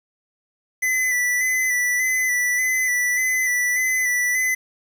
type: tone with vibrato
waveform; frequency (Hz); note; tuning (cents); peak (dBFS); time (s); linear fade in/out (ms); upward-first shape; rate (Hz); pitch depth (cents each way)
square; 1997; B6; +19; -19; 0.82-4.55; 10; square; 1.7; 25
effects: 8-bit